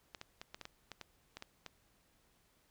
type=clicks; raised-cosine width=0.2 ms; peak=-28 dBFS; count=11; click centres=0.148 / 0.214 / 0.415 / 0.545 / 0.613 / 0.654 / 0.917 / 1.013 / 1.37 / 1.424 / 1.663 s; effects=pink hiss -72 dBFS RMS until 2.7 s